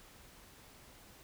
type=silence; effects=pink hiss -58 dBFS RMS until 1.23 s